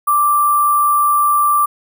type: tone with sample-and-hold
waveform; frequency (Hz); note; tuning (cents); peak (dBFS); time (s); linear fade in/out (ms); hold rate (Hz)
sine; 1174.7; D6; 0; -10; 0.07-1.66; 10; 11025
effects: none